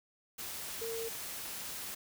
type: tone in noise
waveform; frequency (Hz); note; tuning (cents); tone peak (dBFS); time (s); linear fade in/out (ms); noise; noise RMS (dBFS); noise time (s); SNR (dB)
sine; 455.8; A#4; -39; -37; 0.81-1.09; 10; white; -42; 0.38-1.95; +2
effects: none